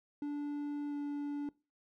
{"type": "tone with pitch glide", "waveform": "triangle", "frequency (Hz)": [290.9, 288.9], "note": ["D4", "D4"], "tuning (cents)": [-16, -28], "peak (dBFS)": -33, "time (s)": [0.22, 1.49], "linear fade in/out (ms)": 2, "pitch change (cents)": -12, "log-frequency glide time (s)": [0.89, 0.94], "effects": ["noise-tail reverb RT60 0.3 s tail -22 dB re dry"]}